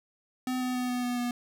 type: tone with pitch steps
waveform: square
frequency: 254.4 / 252.1 / 249.7 / 247.4 / 245.2 / 242.9 Hz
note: C4 / B3 / B3 / B3 / B3 / B3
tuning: -48 / +36 / +19 / +3 / -12 / -29 cents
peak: -29 dBFS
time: 0.47-1.31 s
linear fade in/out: 2 ms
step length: 140 ms
effects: none